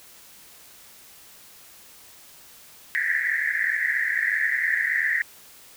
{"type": "band-pass noise", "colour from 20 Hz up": "pink", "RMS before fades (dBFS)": -24, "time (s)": [2.95, 5.22], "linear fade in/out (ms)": 0, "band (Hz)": [1700, 2000], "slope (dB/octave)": 96, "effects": ["white hiss -49 dBFS RMS until 5.76 s"]}